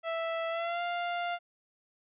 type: tone with pitch glide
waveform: sawtooth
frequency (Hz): 659.3 to 698.5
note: E5 to F5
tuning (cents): 0 to 0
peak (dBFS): -27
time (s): 0.03-1.39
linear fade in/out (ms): 50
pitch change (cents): +100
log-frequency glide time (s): 0.49-0.82
effects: resampled to 8000 Hz